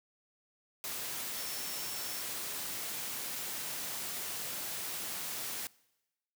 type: tone in noise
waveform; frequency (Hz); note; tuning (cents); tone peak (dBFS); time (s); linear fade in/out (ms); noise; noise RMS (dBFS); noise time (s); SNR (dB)
sine; 5430; F8; -50; -46; 1.38-2.21; 0; white; -39; 0.84-5.67; -10
effects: noise-tail reverb RT60 1.0 s tail -23 dB re dry + high-pass 100 Hz 12 dB/octave